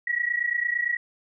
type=tone pair together; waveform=sine; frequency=1906 / 1934.8 Hz; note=A#6 / B6; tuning=+38 / -36 cents; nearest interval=unison; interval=26 cents; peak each=-26 dBFS; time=0.07-0.97 s; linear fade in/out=5 ms; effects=none